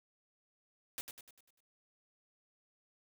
white noise with echo, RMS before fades -41 dBFS, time 0.98-1.01 s, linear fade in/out 0 ms, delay 99 ms, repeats 6, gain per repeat -6 dB, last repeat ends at 1.604 s, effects none

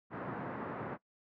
pink band-pass noise, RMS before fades -41 dBFS, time 0.1-0.98 s, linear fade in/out 50 ms, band 130 to 1600 Hz, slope 24 dB/octave, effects noise-tail reverb RT60 0.1 s tail -20 dB re dry

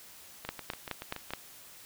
two click trains, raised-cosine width 0.3 ms, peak -17 / -23 dBFS, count 5 / 7, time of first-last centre 0.49-1.336 / 0.45-1.306 s, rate 4.73 / 7.01 Hz, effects white hiss -52 dBFS RMS until 1.85 s

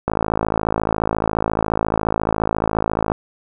click train, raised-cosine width 1 ms, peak -4 dBFS, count 166, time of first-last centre 0.08-3.119 s, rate 54.3 Hz, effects none

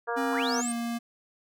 harmonic tone, 235.1 Hz, A#3, 15 cents sharp, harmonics 2 / 3 / 4 / 5 / 6 / 7, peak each -32 / -34 / -35 / -36 / -37 / -37 dBFS, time 0.07-0.62 s, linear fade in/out 20 ms
square tone with pitch glide, 267.8 to 234.5 Hz, C4 to A#3, +40 to +11 cents, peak -30 dBFS, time 0.16-0.99 s, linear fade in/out 20 ms, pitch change -229 cents, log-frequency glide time 0.4-0.72 s
sine linear sweep, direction up, 784 to 8870 Hz, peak -31 dBFS, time 0.32-0.72 s, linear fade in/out 2 ms
effects none

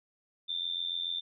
sine tone with amplitude modulation, 3567 Hz, A7, 23 cents sharp, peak -28 dBFS, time 0.48-1.21 s, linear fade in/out 20 ms, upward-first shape sine, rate 87 Hz, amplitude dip 80%, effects none

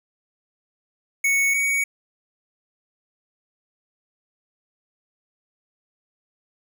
square tone pair in turn, 2217 / 2243 Hz, C#7 / C#7, 0 / +20 cents, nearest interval unison, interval 20 cents, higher second, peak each -18 / -20 dBFS, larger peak first, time 1.24-1.54 / 1.54-1.84 s, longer neither, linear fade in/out 5 ms, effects none

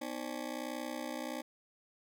20% pulse ring-modulated tone, 280 Hz, C#4, 18 cents sharp, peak -30 dBFS, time 0.01-1.42 s, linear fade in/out 10 ms, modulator 30.7 Hz, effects none

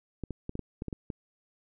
clicks, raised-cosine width 3 ms, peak -22 dBFS, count 9, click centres 0.237 / 0.307 / 0.494 / 0.554 / 0.593 / 0.821 / 0.883 / 0.928 / 1.102 s, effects none

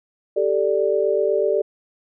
sine chord, G suspended second, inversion none, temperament equal, 392 / 440 / 587.3 Hz, G4 / A4 / D5, 0 / 0 / 0 cents, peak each -21 dBFS, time 0.36-1.62 s, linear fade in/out 10 ms, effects none

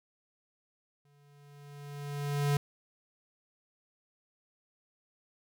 square tone with exponential growth, 143.8 Hz, D3, 36 cents flat, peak -25 dBFS, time 1.05-2.57 s, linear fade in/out 2 ms, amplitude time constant 330 ms, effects none

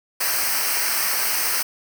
white noise with comb filter, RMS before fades -22 dBFS, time 0.2-1.63 s, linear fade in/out 10 ms, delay 0.28 ms, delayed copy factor -0.8, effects none

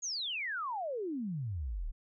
sine exponential sweep, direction down, 6840 to 32.04 Hz, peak -34 dBFS, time 0.02-1.92 s, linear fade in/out 20 ms, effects none

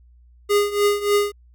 square tone with tremolo, 410 Hz, G#4, 22 cents flat, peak -14 dBFS, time 0.49-1.32 s, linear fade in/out 20 ms, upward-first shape triangle, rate 3.4 Hz, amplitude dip 85%, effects added 60 Hz sine -48 dBFS peak until 1.54 s

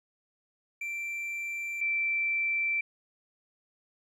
triangle / sine tone pair in turn, 2349 / 2339 Hz, D7 / D7, 0 / -8 cents, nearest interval unison, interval 8 cents, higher first, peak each -31 / -26 dBFS, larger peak second, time 0.81-1.81 / 1.81-2.81 s, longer neither, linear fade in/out 5 ms, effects none

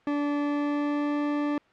40% pulse tone with pitch glide, 290 to 292.7 Hz, D4 to D4, -22 to -6 cents, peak -24 dBFS, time 0.07-1.58 s, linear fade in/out 2 ms, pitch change +16 cents, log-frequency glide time 0.39-1.2 s, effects white hiss -60 dBFS RMS until 1.72 s + low-pass 2000 Hz 12 dB/octave

